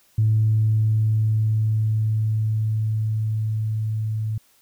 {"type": "tone with level ramp", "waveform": "sine", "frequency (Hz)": 109.1, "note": "A2", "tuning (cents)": -14, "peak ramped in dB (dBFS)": [-14, -22], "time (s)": [0.18, 4.38], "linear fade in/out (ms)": 5, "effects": ["tanh soft clip ceiling -10 dBFS", "white hiss -59 dBFS RMS until 4.61 s"]}